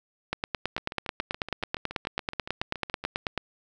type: two click trains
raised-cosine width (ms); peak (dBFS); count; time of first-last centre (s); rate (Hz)
0.3; -11 / -20; 29 / 17; 0.33-3.377 / 0.78-3.04; 9.19 / 7.08
effects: none